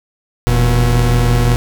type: tone pair together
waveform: 40% pulse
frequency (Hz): 42.01 / 120.3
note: E1 / B2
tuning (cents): +34 / -45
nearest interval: octave + tritone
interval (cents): 1821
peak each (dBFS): -13 / -11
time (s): 0.47-1.56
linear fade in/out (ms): 0
effects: none